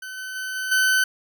40% pulse tone with level steps, 1520 Hz, F#6, 46 cents sharp, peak -32 / -30 / -27 / -25 / -16 dBFS, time 0.02-1.04 s, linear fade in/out 5 ms, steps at 0.17 / 0.35 / 0.55 / 0.71 s, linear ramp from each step 10 ms, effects none

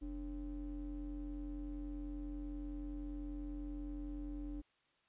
triangle ring-modulated tone, 124.8 Hz, B2, 19 cents sharp, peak -36 dBFS, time 0.01-4.62 s, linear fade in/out 20 ms, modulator 170 Hz, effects white hiss -75 dBFS RMS until 5.08 s + resampled to 8000 Hz

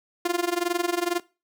sawtooth tone with amplitude modulation, 349.2 Hz, F4, in tune, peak -16 dBFS, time 0.25-1.2 s, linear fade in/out 5 ms, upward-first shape sine, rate 22.1 Hz, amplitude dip 90%, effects noise-tail reverb RT60 0.3 s tail -21 dB re dry

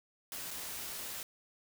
white noise with dropouts, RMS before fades -42 dBFS, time 0.32-1.23 s, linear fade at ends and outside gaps 1 ms, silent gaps 0.507-0.511 s, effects none

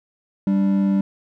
triangle tone pair together, 196.16 / 293.7 Hz, G3 / D4, +1 / 0 cents, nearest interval perfect fifth, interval 699 cents, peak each -14 / -23 dBFS, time 0.47-1.01 s, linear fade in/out 2 ms, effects none

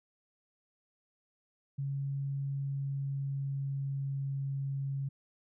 sine tone with pitch glide, 138.59 to 137.47 Hz, C#3 to C#3, 0 to -14 cents, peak -32 dBFS, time 1.78-5.09 s, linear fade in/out 10 ms, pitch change -14 cents, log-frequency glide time 2.37-4.34 s, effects none

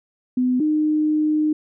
sine tone pair in turn, 251.9 / 305.9 Hz, B3 / D#4, +34 / -29 cents, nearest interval minor third, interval 337 cents, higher second, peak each -16 dBFS, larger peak neither, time 0.37-0.6 / 0.6-1.53 s, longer second, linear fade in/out 5 ms, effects none

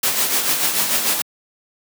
white noise with tremolo, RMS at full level -17 dBFS, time 0.03-1.22 s, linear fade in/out 5 ms, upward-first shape sine, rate 6.8 Hz, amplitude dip 50%, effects high-pass 150 Hz 12 dB/octave

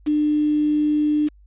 sine tone with quantisation, 299.8 Hz, D4, 36 cents sharp, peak -16 dBFS, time 0.06-1.29 s, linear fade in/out 20 ms, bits 6, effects added 50 Hz sine -47 dBFS peak until 1.46 s + resampled to 8000 Hz

